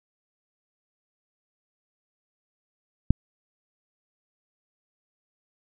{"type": "click", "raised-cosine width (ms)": 5, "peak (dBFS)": -4, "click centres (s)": 3.106, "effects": []}